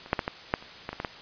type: clicks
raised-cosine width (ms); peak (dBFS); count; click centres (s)
0.5; -28 / -7 / -11 / -13 / -7 / -30 / -17 / -20 / -16 / -14; 10; 0.061 / 0.131 / 0.192 / 0.279 / 0.539 / 0.625 / 0.891 / 0.93 / 1.001 / 1.048
effects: white hiss -45 dBFS RMS until 1.21 s + resampled to 11025 Hz

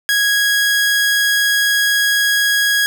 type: tone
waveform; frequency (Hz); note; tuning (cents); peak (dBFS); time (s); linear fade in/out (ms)
sawtooth; 1654; G#6; -8; -9; 0.09-2.86; 0
effects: none

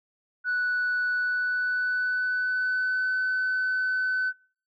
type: tone with pitch glide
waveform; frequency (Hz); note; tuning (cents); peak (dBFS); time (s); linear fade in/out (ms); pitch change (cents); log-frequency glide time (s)
sine; 1480 to 1512; F#6 to F#6; 0 to +37; -22; 0.44-4.33; 50; +37; 1.14-3.12
effects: noise-tail reverb RT60 0.5 s tail -26 dB re dry + tanh soft clip ceiling -21 dBFS

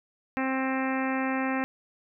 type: harmonic tone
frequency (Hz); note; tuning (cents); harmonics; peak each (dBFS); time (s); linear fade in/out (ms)
263.8; C4; +14; 1 / 2 / 3 / 4 / 5 / 6 / 7 / 8 / 9 / 10; -28 / -35 / -34 / -37 / -39 / -39 / -36 / -41 / -41 / -42; 0.37-1.64; 0
effects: none

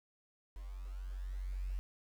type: tone with level ramp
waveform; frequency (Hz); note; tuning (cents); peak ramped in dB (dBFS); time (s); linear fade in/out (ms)
sine; 46.25; F#1; 0; -43 to -34; 0.56-1.79; 0
effects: tanh soft clip ceiling -30 dBFS + 10-bit

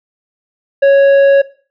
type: tone with tanh clipping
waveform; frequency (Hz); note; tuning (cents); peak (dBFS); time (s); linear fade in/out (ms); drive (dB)
triangle; 554; C#5; -1; -6; 0.82-1.42; 10; 12
effects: noise-tail reverb RT60 0.4 s tail -18 dB re dry

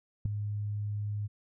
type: tone with ADSR envelope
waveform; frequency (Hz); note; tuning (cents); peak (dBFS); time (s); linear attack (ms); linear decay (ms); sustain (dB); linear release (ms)
sine; 103.83; G#2; 0; -21; 0.25-1.28; 7; 4; -10; 24
effects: none

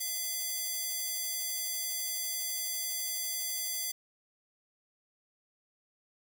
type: tone with high-pass filter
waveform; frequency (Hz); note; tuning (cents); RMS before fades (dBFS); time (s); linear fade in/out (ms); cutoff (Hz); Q
square; 678; E5; +49; -35; 0-3.92; 10; 6200; 0.75
effects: none

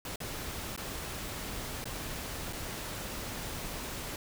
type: noise with dropouts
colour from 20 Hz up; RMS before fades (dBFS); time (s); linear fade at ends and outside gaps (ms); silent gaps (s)
pink; -39; 0.05-4.16; 2; 0.159-0.203 / 0.763-0.776 / 1.842-1.855 / 2.527-2.531
effects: none

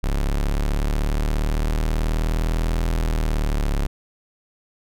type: linear two-way sweep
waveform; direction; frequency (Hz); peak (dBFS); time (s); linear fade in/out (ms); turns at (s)
40% pulse; up then down; 34.65 to 41.2 to 34.65; -18; 0.03-3.87; 10; 2.89
effects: none

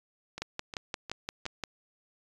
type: two click trains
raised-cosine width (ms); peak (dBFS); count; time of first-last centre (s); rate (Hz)
0.2; -16 / -22; 8 / 4; 0.42-1.637 / 0.38-1.455; 5.75 / 2.79
effects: resampled to 24000 Hz

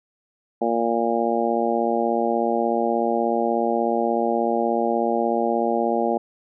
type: harmonic tone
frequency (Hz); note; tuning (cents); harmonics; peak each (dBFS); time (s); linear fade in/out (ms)
116.54; A#2; 0; 2 / 3 / 4 / 5 / 6 / 7; -26 / -26 / -26 / -26 / -26 / -26; 0.61-6.18; 10
effects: none

